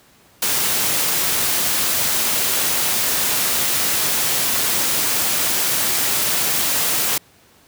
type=noise; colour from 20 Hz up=white; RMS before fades=-19 dBFS; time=0.42-7.18 s; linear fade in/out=5 ms; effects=pink hiss -52 dBFS RMS until 7.67 s + high-pass 80 Hz 12 dB/octave